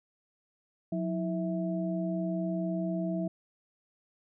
sine tone cluster, 180.3 / 324.4 / 655 Hz, F#3 / E4 / E5, -45 / -28 / -11 cents, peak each -31 / -35 / -36 dBFS, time 0.92-3.28 s, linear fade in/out 5 ms, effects none

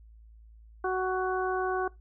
harmonic tone, 372.2 Hz, F#4, 10 cents sharp, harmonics 1 / 2 / 3 / 4, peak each -29 / -32 / -34 / -35 dBFS, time 0.84-1.88 s, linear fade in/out 5 ms, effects noise-tail reverb RT60 0.2 s tail -21 dB re dry + added 55 Hz sine -50 dBFS peak until 2 s

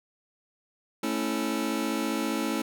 sawtooth chord, A major, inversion none, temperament just, 220 / 275 / 330 Hz, A3 / C#4 / E4, 0 / -14 / +2 cents, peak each -27 dBFS, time 1.03-2.62 s, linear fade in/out 5 ms, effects none

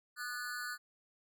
square tone with amplitude modulation, 1475 Hz, F#6, 6 cents flat, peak -35 dBFS, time 0.16-0.78 s, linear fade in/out 50 ms, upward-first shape sine, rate 257 Hz, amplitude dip 100%, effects none

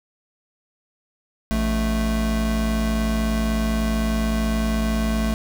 square tone pair together, 56.74 / 220 Hz, A#1 / A3, -46 / 0 cents, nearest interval octave + major seventh, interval 2346 cents, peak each -23 dBFS, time 1.51-5.34 s, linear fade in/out 0 ms, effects none

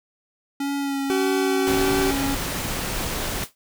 square tone with vibrato, 278 Hz, C#4, 5 cents sharp, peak -24 dBFS, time 0.6-2.35 s, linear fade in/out 5 ms, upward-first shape sine, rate 1.7 Hz, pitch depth 20 cents each way
40% pulse tone with pitch glide, 380 to 383.7 Hz, F#4 to G4, +46 to -37 cents, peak -20 dBFS, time 1.1-2.11 s, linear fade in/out 0 ms, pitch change +17 cents, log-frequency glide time 1.76-1.88 s
pink noise, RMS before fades -27 dBFS, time 1.67-3.44 s, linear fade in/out 2 ms
white noise with exponential decay, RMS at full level -30 dBFS, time 3.43-3.55 s, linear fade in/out 1 ms, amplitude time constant 24 ms
effects none

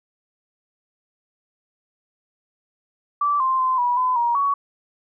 sine tone with pitch steps, 1162 / 1047 / 1033 / 973 / 1012 / 947 / 1122 Hz, D6 / C6 / C6 / B5 / B5 / A#5 / C#6, -19 / +1 / -22 / -26 / +42 / +27 / +21 cents, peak -17 dBFS, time 3.21-4.54 s, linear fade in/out 5 ms, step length 190 ms, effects none

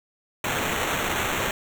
blue noise with sample-and-hold, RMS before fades -26 dBFS, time 0.44-1.51 s, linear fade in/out 2 ms, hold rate 4900 Hz, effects none

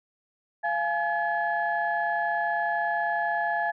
sine tone cluster, 689 / 839 / 1707 Hz, F5 / G#5 / G#6, -24 / +17 / +47 cents, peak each -28 dBFS, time 0.63-3.72 s, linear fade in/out 20 ms, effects tanh soft clip ceiling -15 dBFS

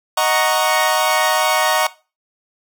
sawtooth chord, D# minor seventh, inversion none, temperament equal, 622.3 / 740 / 932.3 / 1108.7 Hz, D#5 / F#5 / A#5 / C#6, 0 / 0 / 0 / 0 cents, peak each -16 dBFS, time 0.17-1.87 s, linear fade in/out 5 ms, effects noise-tail reverb RT60 0.3 s tail -18 dB re dry

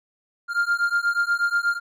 triangle beating tone pair, 1396.9 / 1405.2 Hz, F6 / F6, 0 / +10 cents, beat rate 8.3 Hz, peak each -21 dBFS, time 0.48-1.8 s, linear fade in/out 50 ms, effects none

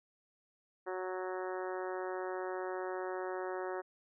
harmonic tone, 185 Hz, F#3, in tune, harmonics 2 / 3 / 4 / 5 / 6 / 7 / 8 / 9 / 10, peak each -39 / -43 / -45 / -47 / -49 / -50 / -51 / -52 / -53 dBFS, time 0.86-3.82 s, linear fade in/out 20 ms, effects none

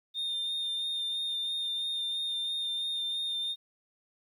sine tone with vibrato, 3636 Hz, A#7, 44 cents flat, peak -28 dBFS, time 0.14-3.56 s, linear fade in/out 50 ms, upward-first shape sine, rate 3 Hz, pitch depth 18 cents each way, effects tanh soft clip ceiling -29 dBFS + 11-bit

